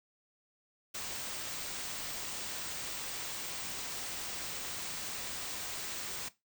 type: band-stop noise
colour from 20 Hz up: white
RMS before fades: -40 dBFS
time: 0.94-6.29 s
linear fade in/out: 10 ms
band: 9300 to 15000 Hz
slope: 96 dB/octave
effects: noise-tail reverb RT60 0.2 s tail -17 dB re dry